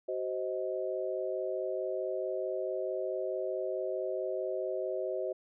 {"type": "chord", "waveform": "sine", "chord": "C diminished", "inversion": "second", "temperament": "just", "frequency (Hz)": [376.7, 523.3, 627.9], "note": ["Gb4", "C5", "Eb5"], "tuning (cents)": [31, 0, 16], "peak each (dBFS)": [-36, -36, -36], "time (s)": [0.08, 5.33], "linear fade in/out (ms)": 10, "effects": []}